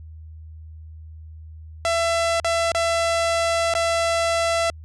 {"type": "tone with dropouts", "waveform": "sawtooth", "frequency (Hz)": 670, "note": "E5", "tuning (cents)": 28, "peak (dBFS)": -15, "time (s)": [1.85, 4.7], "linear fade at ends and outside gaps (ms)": 0, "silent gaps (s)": [[2.399, 2.446], [2.718, 2.748], [3.738, 3.751]], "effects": ["added 79 Hz sine -37 dBFS peak until 4.84 s", "resampled to 22050 Hz"]}